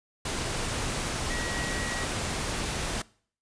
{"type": "tone in noise", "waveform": "sine", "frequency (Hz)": 1912, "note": "A#6", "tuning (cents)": 43, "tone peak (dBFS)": -35, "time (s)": [1.3, 2.05], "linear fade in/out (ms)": 5, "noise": "pink", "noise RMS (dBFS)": -31, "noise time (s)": [0.25, 3.02], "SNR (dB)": -7, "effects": ["noise-tail reverb RT60 0.5 s tail -22 dB re dry", "resampled to 22050 Hz"]}